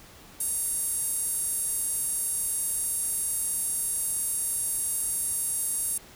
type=tone with high-pass filter; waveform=5% pulse; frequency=932.3 Hz; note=A#5; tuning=in tune; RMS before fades=-29 dBFS; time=0.4-5.98 s; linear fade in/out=5 ms; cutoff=10000 Hz; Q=3; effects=pink hiss -50 dBFS RMS until 6.15 s